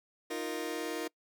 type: chord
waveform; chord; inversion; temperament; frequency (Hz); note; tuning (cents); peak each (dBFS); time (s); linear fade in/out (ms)
sawtooth; Eb suspended second; none; just; 311.1 / 350 / 466.7; Eb4 / F4 / Bb4; 0 / +4 / +2; -35 / -35 / -34; 0.3-1.08; 10
effects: noise-tail reverb RT60 0.1 s tail -24 dB re dry